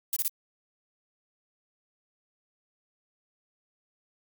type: noise bursts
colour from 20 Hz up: violet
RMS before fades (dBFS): -27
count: 3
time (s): 0.13-0.28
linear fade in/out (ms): 0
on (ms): 32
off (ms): 27
effects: Opus 48 kbps